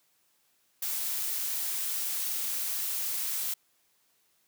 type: noise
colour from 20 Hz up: blue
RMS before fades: -32 dBFS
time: 0.82-3.54 s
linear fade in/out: 5 ms
effects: white hiss -70 dBFS RMS until 4.47 s + high-pass 100 Hz 12 dB/octave